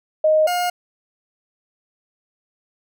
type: tone pair in turn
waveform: sine / 40% pulse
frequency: 622 / 712.3 Hz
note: D#5 / F5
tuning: -1 / +34 cents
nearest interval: major second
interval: 235 cents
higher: second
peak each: -12 / -18 dBFS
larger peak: first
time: 0.24-0.47 / 0.47-0.7 s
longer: neither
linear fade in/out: 5 ms
effects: none